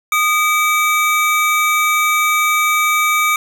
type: tone pair together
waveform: square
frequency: 1231.1 / 2300 Hz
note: D#6 / D7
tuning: -19 / -37 cents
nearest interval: major seventh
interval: 1082 cents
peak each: -16 dBFS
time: 0.12-3.36 s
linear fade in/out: 2 ms
effects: none